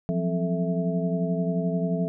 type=tone cluster; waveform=sine; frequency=173 / 184.4 / 261.3 / 437.9 / 657 Hz; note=F3 / F#3 / C4 / A4 / E5; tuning=-16 / -6 / -2 / -8 / -6 cents; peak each=-25 / -31 / -33 / -32 / -32 dBFS; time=0.09-2.08 s; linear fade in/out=0 ms; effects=none